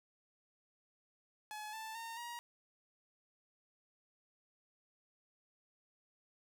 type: tone with pitch steps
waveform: sawtooth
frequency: 850 / 882 / 915.2 / 949.7 Hz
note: G#5 / A5 / A#5 / A#5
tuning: +40 / +4 / -32 / +32 cents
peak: -40 dBFS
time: 1.51-2.39 s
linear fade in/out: 0 ms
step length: 220 ms
effects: none